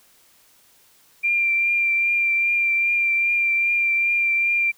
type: tone with vibrato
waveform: sine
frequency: 2375 Hz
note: D7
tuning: 19 cents sharp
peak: -17 dBFS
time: 1.23-4.72 s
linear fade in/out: 20 ms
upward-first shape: triangle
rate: 2.5 Hz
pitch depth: 21 cents each way
effects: white hiss -56 dBFS RMS until 4.77 s